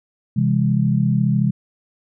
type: chord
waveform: sine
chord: C augmented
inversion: none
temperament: equal with one note detuned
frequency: 130.81 / 164.81 / 203.5 Hz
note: C3 / E3 / G#3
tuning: 0 / 0 / -35 cents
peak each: -18 / -20 / -19 dBFS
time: 0.36-1.51 s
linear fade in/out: 10 ms
effects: none